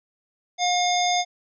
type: harmonic tone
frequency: 715 Hz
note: F5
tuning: 41 cents sharp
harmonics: 1 / 3 / 5 / 7 / 9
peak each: -21 / -29 / -27 / -31 / -29 dBFS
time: 0.58-1.25 s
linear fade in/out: 50 ms
effects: none